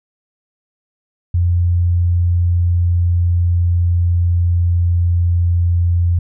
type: tone with pitch glide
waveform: sine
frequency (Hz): 87.31 to 86.71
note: F2 to F2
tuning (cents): 0 to -12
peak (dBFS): -11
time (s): 1.34-6.19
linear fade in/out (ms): 5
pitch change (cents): -12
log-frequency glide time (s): 2.08-5.62
effects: none